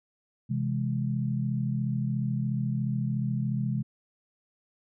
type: chord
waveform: sine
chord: C augmented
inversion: none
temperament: equal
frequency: 130.81 / 164.81 / 207.7 Hz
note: C3 / E3 / G#3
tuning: 0 / 0 / 0 cents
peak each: -28 / -34 / -31 dBFS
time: 0.49-3.83 s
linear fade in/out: 20 ms
effects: none